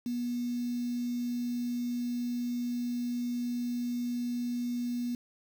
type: tone with quantisation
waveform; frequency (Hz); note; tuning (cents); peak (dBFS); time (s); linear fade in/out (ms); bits
sine; 242.3; B3; -33; -30; 0.06-5.15; 2; 8
effects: none